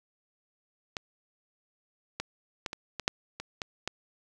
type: clicks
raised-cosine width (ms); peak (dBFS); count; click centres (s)
0.2; -16 / -15 / -15 / -19 / -17 / -7 / -20 / -16 / -14; 9; 0.968 / 2.2 / 2.662 / 2.731 / 2.997 / 3.079 / 3.4 / 3.618 / 3.876
effects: none